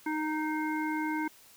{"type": "harmonic tone with a mistuned harmonic", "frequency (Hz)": 309.7, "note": "D#4", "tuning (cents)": -8, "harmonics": [1, 3, 5, 7], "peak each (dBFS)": [-31, -35, -39, -40], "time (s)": [0.06, 1.28], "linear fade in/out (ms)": 5, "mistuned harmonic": 7, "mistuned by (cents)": -23, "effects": ["white hiss -57 dBFS RMS until 1.56 s"]}